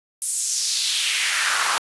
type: noise with high-pass filter sweep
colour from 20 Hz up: pink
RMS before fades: -22 dBFS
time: 0.22-1.78 s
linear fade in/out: 0 ms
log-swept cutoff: 9600 to 980 Hz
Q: 2.3
effects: resampled to 24000 Hz